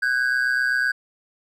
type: ring-modulated tone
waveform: triangle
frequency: 1568 Hz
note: G6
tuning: in tune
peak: -14 dBFS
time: 0.02-0.92 s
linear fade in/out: 10 ms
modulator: 63.9 Hz
effects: none